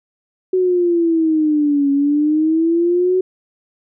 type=exponential two-way sweep; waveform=sine; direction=down then up; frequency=374.2 to 278 to 374.2 Hz; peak=-12 dBFS; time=0.53-3.21 s; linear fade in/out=5 ms; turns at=1.91 s; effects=none